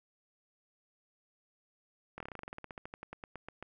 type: slowing click train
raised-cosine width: 0.5 ms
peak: -28 dBFS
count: 23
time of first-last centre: 2.18-3.626 s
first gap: 23 ms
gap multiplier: 1.09
effects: none